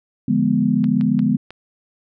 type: chord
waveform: sine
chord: D diminished seventh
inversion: none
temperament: equal with one note detuned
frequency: 146.83 / 173.11 / 207.7 / 246.9 Hz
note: D3 / F3 / Ab3 / Cb4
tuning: 0 / -15 / 0 / 0 cents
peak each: -23 / -23 / -18 / -18 dBFS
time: 0.28-1.37 s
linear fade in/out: 5 ms
type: clicks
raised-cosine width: 0.3 ms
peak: -20 dBFS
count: 4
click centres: 0.842 / 1.011 / 1.192 / 1.506 s
effects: none